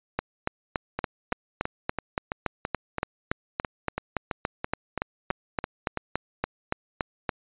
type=two click trains; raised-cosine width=0.5 ms; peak=-10 / -13 dBFS; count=26 / 16; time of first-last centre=0.19-7.292 / 0.99-5.973 s; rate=3.52 / 3.01 Hz; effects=resampled to 8000 Hz